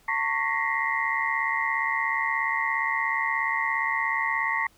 sine tone cluster, 904 / 1107 / 1875 / 1952 / 2090 Hz, A5 / C#6 / A#6 / B6 / C7, +47 / -3 / +10 / -21 / -2 cents, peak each -30 dBFS, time 0.08-4.67 s, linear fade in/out 5 ms, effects pink hiss -60 dBFS RMS until 4.77 s

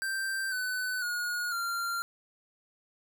square tone with pitch steps, 1568 / 1504.1 / 1442.9 / 1384.1 Hz, G6 / F#6 / F#6 / F6, 0 / +28 / -44 / -16 cents, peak -31 dBFS, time 0.02-2.02 s, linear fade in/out 0 ms, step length 500 ms, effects none

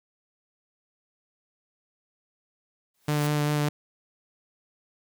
white noise with exponential growth, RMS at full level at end -36 dBFS, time 2.94-3.27 s, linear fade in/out 5 ms, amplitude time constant 70 ms
sawtooth tone with vibrato, 148.3 Hz, D3, 17 cents sharp, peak -19 dBFS, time 3.08-3.69 s, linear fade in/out 5 ms, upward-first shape sine, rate 5.1 Hz, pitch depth 13 cents each way
effects none

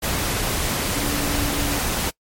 sine tone in noise, 287.9 Hz, D4, 34 cents flat, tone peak -27 dBFS, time 0.93-1.8 s, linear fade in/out 20 ms, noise pink, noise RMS -23 dBFS, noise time 0.02-2.11 s, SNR -7 dB, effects noise-tail reverb RT60 0.1 s tail -24 dB re dry + MP3 64 kbps

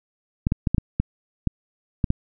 clicks, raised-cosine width 5 ms, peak -7 dBFS, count 9, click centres 0.469 / 0.521 / 0.672 / 0.746 / 0.782 / 1 / 1.473 / 2.042 / 2.104 s, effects none

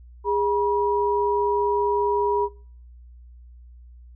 sine tone pair together, 409.7 / 965 Hz, G#4 / B5, -24 / -40 cents, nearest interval octave + minor third, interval 1484 cents, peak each -22 dBFS, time 0.24-2.49 s, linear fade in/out 50 ms, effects noise-tail reverb RT60 0.5 s tail -24 dB re dry + added 60 Hz sine -43 dBFS peak until 4.15 s

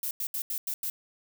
violet noise bursts at uneven times, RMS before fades -32 dBFS, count 6, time 0.03-0.11 / 0.2-0.27 / 0.34-0.42 / 0.5-0.58 / 0.67-0.74 / 0.83-0.9 s, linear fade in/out 2 ms, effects none

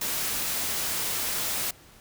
white noise, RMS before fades -29 dBFS, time 0.01-1.71 s, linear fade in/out 5 ms, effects pink hiss -53 dBFS RMS until 2 s

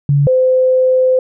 sine tone pair in turn, 142.4 / 514.2 Hz, C#3 / C5, +47 / -30 cents, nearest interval octave + minor seventh, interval 2223 cents, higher second, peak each -8 dBFS, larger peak neither, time 0.09-0.27 / 0.27-1.19 s, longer second, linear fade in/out 2 ms, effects none

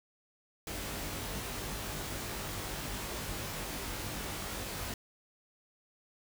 pink noise with comb filter, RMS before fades -39 dBFS, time 0.67-4.94 s, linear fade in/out 2 ms, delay 20 ms, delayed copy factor +0.9, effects none

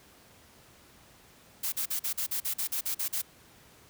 blue noise bursts, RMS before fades -31 dBFS, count 12, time 1.63-3.219 s, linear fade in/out 10 ms, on 93 ms, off 43 ms, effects pink hiss -57 dBFS RMS until 3.89 s + high-pass 60 Hz 12 dB/octave

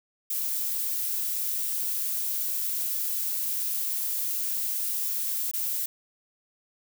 violet noise with dropouts, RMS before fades -29 dBFS, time 0.3-5.86 s, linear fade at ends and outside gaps 5 ms, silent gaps 5.514-5.535 s, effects none

